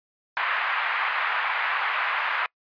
pink band-pass noise, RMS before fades -26 dBFS, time 0.37-2.46 s, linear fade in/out 0 ms, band 960 to 2400 Hz, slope 24 dB/octave, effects noise-tail reverb RT60 0.1 s tail -26 dB re dry + resampled to 11025 Hz

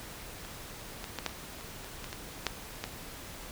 clicks, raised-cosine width 0.2 ms, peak -27 / -21 / -17 / -13 / -30 / -30 / -27 / -22 / -21 / -10 / -16 dBFS, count 11, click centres 0.449 / 1.042 / 1.187 / 1.263 / 1.294 / 1.61 / 1.845 / 2.043 / 2.129 / 2.467 / 2.84 s, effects pink hiss -45 dBFS RMS until 3.51 s

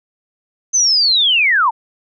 sine linear sweep, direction down, 6272 to 837 Hz, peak -10 dBFS, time 0.73-1.71 s, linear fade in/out 20 ms, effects none

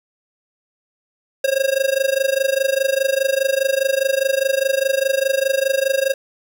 square tone with amplitude modulation, 540 Hz, C#5, 45 cents flat, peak -13 dBFS, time 1.44-6.14 s, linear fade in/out 5 ms, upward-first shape sine, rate 24.9 Hz, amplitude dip 90%, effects none

